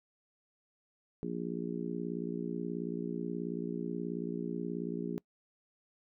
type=harmonic tone; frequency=58.5 Hz; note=A#1; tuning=7 cents sharp; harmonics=3 / 4 / 5 / 6 / 7; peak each=-39 / -40 / -41 / -42 / -42 dBFS; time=1.23-5.18 s; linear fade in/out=0 ms; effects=noise-tail reverb RT60 0.1 s tail -25 dB re dry